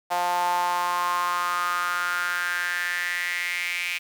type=tone with high-pass filter sweep; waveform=sawtooth; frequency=176.5 Hz; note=F3; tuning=19 cents sharp; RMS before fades=-26 dBFS; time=0.1-3.99 s; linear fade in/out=20 ms; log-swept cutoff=780 to 2400 Hz; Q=6.3; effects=8-bit